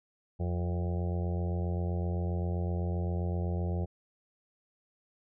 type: harmonic tone with a mistuned harmonic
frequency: 87.7 Hz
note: F2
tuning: 8 cents sharp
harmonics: 1 / 2 / 4 / 5 / 6 / 7 / 8 / 9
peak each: -30 / -36 / -42 / -44 / -46 / -47 / -48 / -49 dBFS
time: 0.39-3.86 s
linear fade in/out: 20 ms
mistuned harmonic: 1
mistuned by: -27 cents
effects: none